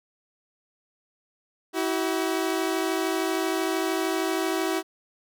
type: tone pair together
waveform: sawtooth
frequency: 325.1 / 378.1 Hz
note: E4 / F#4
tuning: -24 / +38 cents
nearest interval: minor third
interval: 262 cents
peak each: -23 dBFS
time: 1.73-4.83 s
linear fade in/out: 50 ms
effects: none